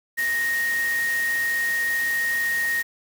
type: tone in noise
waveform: sine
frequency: 1864.7 Hz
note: A#6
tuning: in tune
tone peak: -21 dBFS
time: 0.17-2.83 s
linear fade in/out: 20 ms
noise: white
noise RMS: -34 dBFS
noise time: 0.17-2.83 s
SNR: +10 dB
effects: none